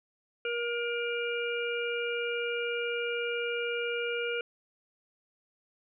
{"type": "harmonic tone", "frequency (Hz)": 474, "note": "A#4", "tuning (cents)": 29, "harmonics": [1, 3, 5, 6], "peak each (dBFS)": [-32, -36, -37, -39], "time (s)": [0.45, 4.41], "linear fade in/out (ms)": 2, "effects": []}